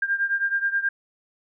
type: beating tone pair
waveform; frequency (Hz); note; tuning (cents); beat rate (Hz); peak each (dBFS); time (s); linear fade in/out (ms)
sine; 1597 / 1606.4; G6 / G6; +32 / +42; 9.4; -23 / -26; 0.02-0.89; 5
effects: none